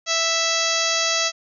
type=harmonic tone; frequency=659.3 Hz; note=E5; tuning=in tune; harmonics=1 / 2 / 3 / 4 / 5 / 6 / 7 / 8 / 9 / 10; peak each=-28 / -28 / -28 / -28 / -28 / -28 / -28 / -28 / -28 / -28 dBFS; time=0.06-1.32 s; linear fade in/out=50 ms; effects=none